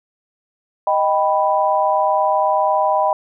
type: chord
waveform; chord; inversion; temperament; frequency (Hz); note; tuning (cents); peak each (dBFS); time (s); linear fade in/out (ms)
sine; Eb augmented; none; equal; 622.3 / 784 / 987.8; Eb5 / G5 / B5; 0 / 0 / 0; -18; 0.87-3.13; 2
effects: none